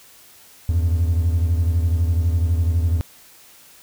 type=beating tone pair; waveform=triangle; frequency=82.41 / 94.41 Hz; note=E2 / F#2; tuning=0 / +35 cents; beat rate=12 Hz; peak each=-14 / -21 dBFS; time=0.69-3.01 s; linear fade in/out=0 ms; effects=tanh soft clip ceiling -8 dBFS + white hiss -48 dBFS RMS until 3.82 s